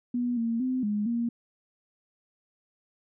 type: tone with pitch steps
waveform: sine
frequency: 243.7 / 230.1 / 256.5 / 208.2 / 234.9 Hz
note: B3 / A#3 / C4 / G#3 / A#3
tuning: -23 / -22 / -34 / +5 / +13 cents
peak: -25 dBFS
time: 0.14-1.29 s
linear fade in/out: 5 ms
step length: 230 ms
effects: none